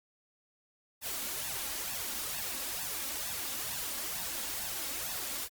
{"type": "noise with flanger", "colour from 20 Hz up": "white", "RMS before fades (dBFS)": -37, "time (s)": [1.01, 5.49], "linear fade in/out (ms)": 50, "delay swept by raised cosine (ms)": [1.1, 3.7], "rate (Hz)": 2.2, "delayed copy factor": 0.7, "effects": ["Opus 48 kbps"]}